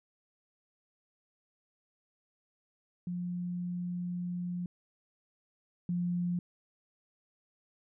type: tone pair in turn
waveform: sine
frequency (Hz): 177.1 / 175.88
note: F3 / F3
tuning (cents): +24 / +13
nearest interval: unison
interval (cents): 11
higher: first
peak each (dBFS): -33 / -29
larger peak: second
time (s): 3.07-4.66 / 5.89-6.39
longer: first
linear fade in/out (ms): 2
effects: none